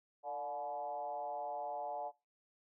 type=tone with frequency modulation; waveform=sine; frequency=722 Hz; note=F#5; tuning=43 cents flat; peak=-38 dBFS; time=0.23-2.12 s; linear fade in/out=50 ms; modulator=136 Hz; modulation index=1.2; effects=noise-tail reverb RT60 0.3 s tail -26 dB re dry